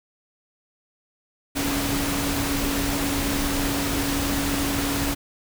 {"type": "tone in noise", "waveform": "sine", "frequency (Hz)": 280.8, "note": "C#4", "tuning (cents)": 22, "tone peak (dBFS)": -26, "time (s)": [1.55, 5.15], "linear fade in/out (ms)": 20, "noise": "pink", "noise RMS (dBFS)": -26, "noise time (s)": [1.55, 5.15], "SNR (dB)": -3, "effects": []}